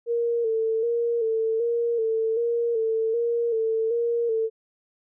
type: tone with vibrato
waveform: sine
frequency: 457.7 Hz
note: A#4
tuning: 32 cents flat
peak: -21 dBFS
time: 0.06-4.5 s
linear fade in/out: 50 ms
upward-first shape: square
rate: 1.3 Hz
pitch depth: 44 cents each way
effects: none